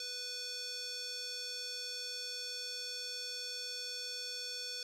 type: tone with band-pass filter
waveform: square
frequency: 493.9 Hz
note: B4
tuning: in tune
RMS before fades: -42 dBFS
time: 0-4.83 s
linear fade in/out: 2 ms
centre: 5000 Hz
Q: 4
effects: none